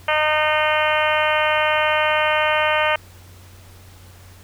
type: harmonic tone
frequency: 306.2 Hz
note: D#4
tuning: 28 cents flat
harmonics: 2 / 3 / 4 / 5 / 6 / 7 / 8 / 9 / 10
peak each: -21 / -23 / -24 / -25 / -26 / -26 / -27 / -28 / -28 dBFS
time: 0.08-2.96 s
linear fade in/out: 5 ms
effects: added 91 Hz sine -43 dBFS peak until 4.43 s + pink hiss -48 dBFS RMS until 4.43 s